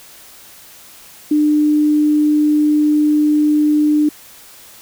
sine tone, 300 Hz, D4, 37 cents sharp, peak -10 dBFS, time 1.31-4.09 s, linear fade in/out 5 ms, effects white hiss -41 dBFS RMS until 4.81 s

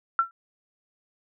sine tone with exponential decay, 1353 Hz, E6, 45 cents sharp, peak -14 dBFS, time 0.19-0.31 s, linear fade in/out 1 ms, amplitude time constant 25 ms, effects none

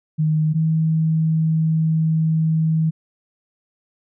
sine tone pair in turn, 155.56 / 159.66 Hz, D#3 / D#3, 0 / +45 cents, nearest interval unison, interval 45 cents, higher second, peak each -15 dBFS, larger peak neither, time 0.18-0.54 / 0.54-2.91 s, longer second, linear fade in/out 20 ms, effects none

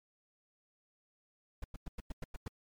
brown noise bursts, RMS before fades -39 dBFS, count 8, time 1.62-2.482 s, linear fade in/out 5 ms, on 22 ms, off 98 ms, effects MP3 96 kbps

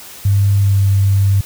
sine tone with pitch glide, 99.8 to 98.48 Hz, G2 to G2, +32 to +8 cents, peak -9 dBFS, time 0.25-1.41 s, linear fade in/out 5 ms, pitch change -24 cents, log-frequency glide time 0.62-0.77 s, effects white hiss -35 dBFS RMS until 1.45 s

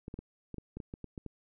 clicks, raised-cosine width 3 ms, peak -28 dBFS, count 11, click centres 0.081 / 0.141 / 0.19 / 0.543 / 0.583 / 0.77 / 0.802 / 0.939 / 1.043 / 1.178 / 1.263 s, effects none

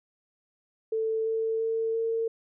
sine tone with pitch steps, 443.6 / 446.9 / 450.3 / 453.7 Hz, A4 / A4 / A4 / A#4, +14 / +27 / +40 / -47 cents, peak -25 dBFS, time 0.92-2.28 s, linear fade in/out 5 ms, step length 340 ms, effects none

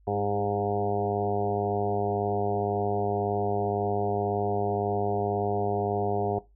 harmonic tone with a mistuned harmonic, 101.9 Hz, G#2, 32 cents flat, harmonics 1 / 2 / 3 / 4 / 5 / 6 / 7 / 8 / 9, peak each -33 / -36 / -40 / -30 / -37 / -38 / -31 / -38 / -41 dBFS, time 0.07-6.39 s, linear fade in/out 5 ms, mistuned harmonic 3, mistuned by +26 cents, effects noise-tail reverb RT60 0.2 s tail -17 dB re dry + added 50 Hz sine -56 dBFS peak until 6.55 s

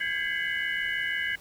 sine tone cluster, 1604 / 1670 / 2031 / 2200 / 2952 Hz, G6 / G#6 / B6 / C#7 / F#7, +39 / +9 / +48 / -14 / -5 cents, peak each -33 / -32 / -32 / -37 / -36 dBFS, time 0-1.36 s, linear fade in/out 10 ms, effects pink hiss -52 dBFS RMS until 1.4 s

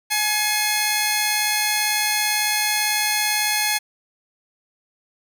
10% pulse tone pair together, 844 / 2149 Hz, G#5 / C7, +28 / +46 cents, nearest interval octave + major third, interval 1618 cents, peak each -13 dBFS, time 0.1-3.79 s, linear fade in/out 20 ms, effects none

